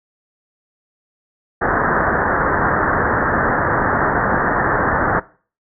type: low-pass noise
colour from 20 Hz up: white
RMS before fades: -17 dBFS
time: 1.61-5.2 s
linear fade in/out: 10 ms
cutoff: 1800 Hz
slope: 96 dB/octave
effects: noise-tail reverb RT60 0.4 s tail -20 dB re dry